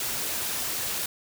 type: noise with flanger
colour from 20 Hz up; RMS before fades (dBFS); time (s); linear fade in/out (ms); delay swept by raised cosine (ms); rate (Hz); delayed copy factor
white; -30; 0-1.06; 2; 0.93 to 6.23; 4; -0.5
effects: none